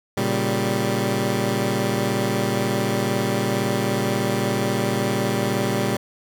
15% pulse chord, G diminished, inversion first, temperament equal, 116.54 / 138.59 / 196 Hz, Bb2 / Db3 / G3, 0 / 0 / 0 cents, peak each -18 / -21 / -17 dBFS, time 0.17-5.97 s, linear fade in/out 5 ms, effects none

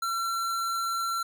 square tone, 1356 Hz, E6, 49 cents sharp, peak -28 dBFS, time 0.02-1.23 s, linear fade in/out 5 ms, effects none

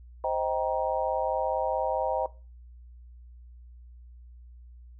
sine chord, C minor seventh, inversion none, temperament just, 523.3 / 627.9 / 784.9 / 941.9 Hz, C5 / Eb5 / G5 / Bb5, 0 / +16 / +2 / +18 cents, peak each -31 dBFS, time 0.24-2.26 s, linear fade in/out 2 ms, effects noise-tail reverb RT60 0.3 s tail -18 dB re dry + added 60 Hz sine -46 dBFS peak until 4.99 s

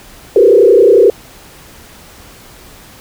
sine tone with frequency modulation, 433 Hz, A4, 28 cents flat, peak -3 dBFS, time 0.36-1.1 s, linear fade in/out 2 ms, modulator 31.1 Hz, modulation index 2.1, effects pink hiss -38 dBFS RMS until 3 s

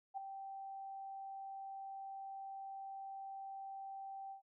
sine tone with ADSR envelope, 780 Hz, G5, 9 cents flat, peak -37 dBFS, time 0.14-4.42 s, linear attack 34 ms, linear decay 6 ms, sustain -8 dB, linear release 110 ms, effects none

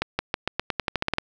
accelerating click train, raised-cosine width 0.3 ms, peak -7 dBFS, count 13, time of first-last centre 0.02-1.184 s, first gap 170 ms, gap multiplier 0.89, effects none

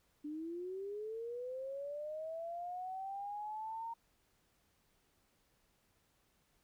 sine linear sweep, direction up, 291.8 to 927 Hz, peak -40 dBFS, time 0.24-3.94 s, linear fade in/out 10 ms, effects pink hiss -75 dBFS RMS until 6.63 s

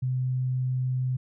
sine tone, 128.1 Hz, C3, 36 cents flat, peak -24 dBFS, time 0.02-1.17 s, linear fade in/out 10 ms, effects none

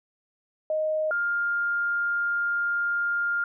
sine tone pair in turn, 622.3 / 1404.7 Hz, D#5 / F6, 0 / +10 cents, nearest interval octave + major second, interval 1410 cents, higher second, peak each -23 dBFS, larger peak neither, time 0.7-1.11 / 1.11-3.44 s, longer second, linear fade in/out 2 ms, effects none

